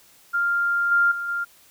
sine tone with level steps, 1396.9 Hz, F6, in tune, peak -19 / -15 / -26 / -23 dBFS, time 0.33-1.45 s, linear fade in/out 20 ms, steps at 0.91 / 1.11 / 1.28 s, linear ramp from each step 10 ms, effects white hiss -54 dBFS RMS until 1.7 s

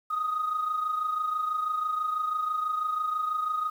sine tone pair together, 1244.5 / 1270.6 Hz, D#6 / D#6, 0 / +36 cents, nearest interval unison, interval 36 cents, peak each -26 / -33 dBFS, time 0.1-3.7 s, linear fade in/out 10 ms, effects tanh soft clip ceiling -21 dBFS + 9-bit

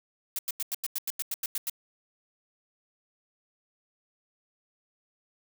blue noise bursts, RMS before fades -31 dBFS, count 12, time 0.36-1.698 s, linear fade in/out 2 ms, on 29 ms, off 90 ms, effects none

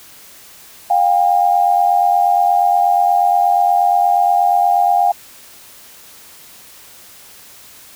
sine tone pair together, 711 / 799.4 Hz, F5 / G5, +31 / +34 cents, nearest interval major second, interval 203 cents, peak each -13 dBFS, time 0.9-5.12 s, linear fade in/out 5 ms, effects white hiss -41 dBFS RMS until 7.95 s

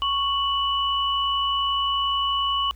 sine tone pair together, 1108.7 / 2960 Hz, C#6 / F#7, 0 / 0 cents, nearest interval octave + perfect fourth, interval 1700 cents, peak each -23 / -24 dBFS, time 0.02-2.71 s, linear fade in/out 0 ms, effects added 60 Hz sine -41 dBFS peak until 2.75 s + pink hiss -58 dBFS RMS until 2.75 s

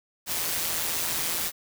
white noise with amplitude modulation, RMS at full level -26 dBFS, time 0.26-1.52 s, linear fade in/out 50 ms, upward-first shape sine, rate 166 Hz, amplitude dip 55%, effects none

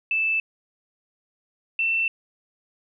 sine tone pair in turn, 2637 / 2682 Hz, E7 / E7, 0 / +29 cents, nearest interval unison, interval 29 cents, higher second, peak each -20 dBFS, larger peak neither, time 0.11-0.4 / 1.79-2.08 s, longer neither, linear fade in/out 2 ms, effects none

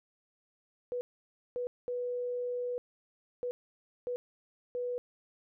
sine tone bursts at uneven times, 491.1 Hz, B4, 10 cents flat, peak -32 dBFS, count 6, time 0.92-1.01 / 1.56-1.67 / 1.88-2.78 / 3.43-3.51 / 4.07-4.16 / 4.75-4.98 s, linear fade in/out 0 ms, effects none

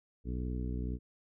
harmonic tone, 61.74 Hz, B1, in tune, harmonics 1 / 2 / 3 / 4 / 5 / 6 / 7, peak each -35 / -41 / -43 / -43 / -46 / -53 / -49 dBFS, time 0.24-0.99 s, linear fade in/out 50 ms, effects none

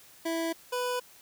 25% pulse tone pair in turn, 329.6 / 495.6 Hz, E4 / B4, 0 / +6 cents, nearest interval perfect fifth, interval 706 cents, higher second, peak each -25 dBFS, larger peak neither, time 0.25-0.53 / 0.72-1 s, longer neither, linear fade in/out 10 ms, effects white hiss -55 dBFS RMS until 1.21 s

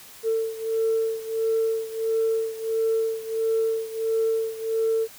sine beating tone pair, 447.6 / 449.1 Hz, A4 / A4, +30 / +35 cents, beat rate 1.5 Hz, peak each -23 / -26 dBFS, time 0.23-5.08 s, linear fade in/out 50 ms, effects tanh soft clip ceiling -15 dBFS + white hiss -46 dBFS RMS until 5.18 s

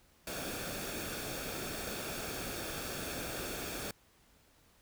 pink noise with comb filter, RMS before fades -40 dBFS, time 0.27-3.91 s, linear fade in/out 2 ms, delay 1 ms, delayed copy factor -0.55, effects pink hiss -66 dBFS RMS until 4.81 s

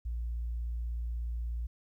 sine tone, 58.27 Hz, A#1, in tune, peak -31 dBFS, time 0.05-1.67 s, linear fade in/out 10 ms, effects tanh soft clip ceiling -29 dBFS + 12-bit

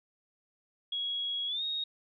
sine tone with pitch glide, 3322 to 3750 Hz, G#7 to A#7, 0 to +10 cents, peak -31 dBFS, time 0.92-1.84 s, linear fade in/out 5 ms, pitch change +210 cents, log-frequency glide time 1.47-1.63 s, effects none

